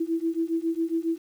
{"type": "beating tone pair", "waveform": "sine", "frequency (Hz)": [326.2, 333.5], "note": ["E4", "E4"], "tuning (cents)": [-18, 20], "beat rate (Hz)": 7.3, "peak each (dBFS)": -27, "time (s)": [0, 1.18], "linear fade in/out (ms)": 10, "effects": ["9-bit"]}